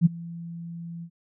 sine tone with ADSR envelope, 168.9 Hz, E3, 42 cents sharp, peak -11 dBFS, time 0.01-1.1 s, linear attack 46 ms, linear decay 18 ms, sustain -23 dB, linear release 70 ms, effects none

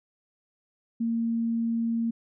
sine tone, 230 Hz, A#3, 23 cents flat, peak -24 dBFS, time 1-2.11 s, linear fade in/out 10 ms, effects none

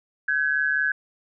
sine tone pair together, 1530 / 1674.7 Hz, G6 / G#6, -42 / +14 cents, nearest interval major second, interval 156 cents, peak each -23 dBFS, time 0.28-0.92 s, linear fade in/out 5 ms, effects none

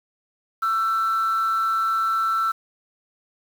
sine tone with amplitude modulation, 1334 Hz, E6, 20 cents sharp, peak -15 dBFS, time 0.62-2.52 s, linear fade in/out 10 ms, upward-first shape sine, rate 204 Hz, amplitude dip 55%, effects tanh soft clip ceiling -16 dBFS + 7-bit

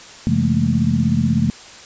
sine tone cluster, 92.3 / 135.5 / 168.4 / 211.8 / 228.1 Hz, F#2 / C#3 / E3 / G#3 / A#3, -4 / -39 / +37 / +34 / -37 cents, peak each -24 / -20 / -21 / -19 / -20 dBFS, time 0.27-1.5 s, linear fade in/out 0 ms, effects white hiss -39 dBFS RMS until 1.85 s + resampled to 16000 Hz

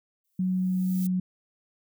violet noise with exponential growth, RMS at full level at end -38 dBFS, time 0.24-1.07 s, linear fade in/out 5 ms, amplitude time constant 180 ms
sine tone with pitch glide, 185 to 183.62 Hz, F#3 to F#3, 0 to -13 cents, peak -23 dBFS, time 0.39-1.2 s, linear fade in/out 5 ms, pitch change -13 cents, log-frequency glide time 0.96-1.07 s
effects none

